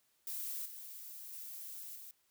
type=noise with level steps; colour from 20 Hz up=violet; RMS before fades=-41 / -49 / -47 / -51 dBFS; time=0.27-2.11 s; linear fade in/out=2 ms; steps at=0.65 / 1.32 / 1.95 s; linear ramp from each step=10 ms; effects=white hiss -75 dBFS RMS until 2.3 s